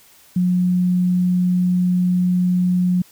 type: tone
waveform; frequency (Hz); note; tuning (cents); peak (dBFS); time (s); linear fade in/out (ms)
sine; 180.2; F#3; -45; -14; 0.36-3.02; 5
effects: white hiss -50 dBFS RMS until 3.11 s